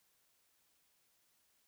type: silence
effects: white hiss -75 dBFS RMS until 1.67 s